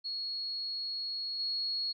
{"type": "tone with level steps", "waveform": "sine", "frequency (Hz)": 4326, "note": "C#8", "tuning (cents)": -43, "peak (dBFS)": [-34, -31], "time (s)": [0.04, 1.93], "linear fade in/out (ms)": 20, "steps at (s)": 1.39, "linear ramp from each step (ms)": 10, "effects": []}